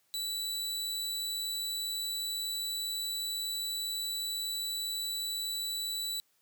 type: tone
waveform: sawtooth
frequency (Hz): 3951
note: B7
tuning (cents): 0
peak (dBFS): -30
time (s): 0.14-6.2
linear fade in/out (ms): 0
effects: white hiss -72 dBFS RMS until 6.41 s + high-pass 100 Hz 12 dB/octave